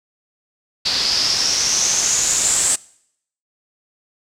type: noise with low-pass filter sweep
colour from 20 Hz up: white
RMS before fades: -18 dBFS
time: 0.85-2.76 s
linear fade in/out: 10 ms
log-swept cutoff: 4600 to 8000 Hz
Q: 7
effects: noise-tail reverb RT60 0.7 s tail -23 dB re dry